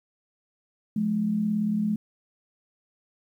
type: tone pair together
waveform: sine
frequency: 174.9 / 212.8 Hz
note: F3 / G#3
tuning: +3 / +42 cents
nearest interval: minor third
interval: 339 cents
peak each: -31 / -23 dBFS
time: 0.96-1.96 s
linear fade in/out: 5 ms
effects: 10-bit